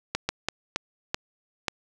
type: slowing click train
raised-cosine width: 0.2 ms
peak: -8 dBFS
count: 6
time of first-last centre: 0.15-1.682 s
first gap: 140 ms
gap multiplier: 1.4
effects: none